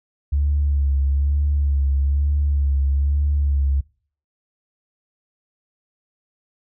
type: tone with vibrato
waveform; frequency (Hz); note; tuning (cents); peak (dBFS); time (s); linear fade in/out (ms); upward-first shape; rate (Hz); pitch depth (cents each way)
sine; 70.7; C#2; +35; -15; 0.32-3.81; 10; sine; 1.1; 44
effects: noise-tail reverb RT60 0.5 s tail -25 dB re dry + tanh soft clip ceiling -11 dBFS